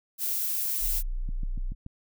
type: noise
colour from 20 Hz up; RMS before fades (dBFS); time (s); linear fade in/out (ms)
violet; -29; 0.18-1.03; 50
type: tone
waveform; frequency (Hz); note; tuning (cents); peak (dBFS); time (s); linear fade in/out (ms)
sine; 30.42; B0; -25; -27; 0.8-1.75; 50
type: click train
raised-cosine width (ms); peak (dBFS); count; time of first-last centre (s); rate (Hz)
5; -27; 5; 1.29-1.864; 6.97
effects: none